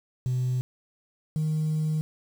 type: tone pair in turn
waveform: sine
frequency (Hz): 126.6 / 155.32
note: B2 / D#3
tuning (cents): +43 / -3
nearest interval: major third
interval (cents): 354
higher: second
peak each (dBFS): -22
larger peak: neither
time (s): 0.26-0.61 / 1.36-2.01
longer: second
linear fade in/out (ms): 0
effects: tanh soft clip ceiling -20 dBFS + 8-bit